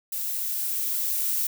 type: noise with level ramp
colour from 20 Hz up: violet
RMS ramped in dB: -30 to -25 dBFS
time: 0.12-1.47 s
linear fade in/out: 5 ms
effects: none